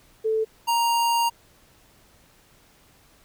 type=tone pair in turn; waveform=sine / square; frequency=440 / 934.4 Hz; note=A4 / A#5; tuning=0 / +4 cents; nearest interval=octave + minor second; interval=1304 cents; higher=second; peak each=-20 dBFS; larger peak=neither; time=0.24-0.45 / 0.67-1.3 s; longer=second; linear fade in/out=20 ms; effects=pink hiss -57 dBFS RMS until 3.24 s